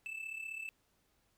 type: tone with amplitude modulation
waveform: triangle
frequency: 2637 Hz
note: E7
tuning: in tune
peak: -36 dBFS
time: 0.06-0.69 s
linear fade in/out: 0 ms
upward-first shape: sine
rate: 35.5 Hz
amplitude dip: 70%
effects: pink hiss -75 dBFS RMS until 1.37 s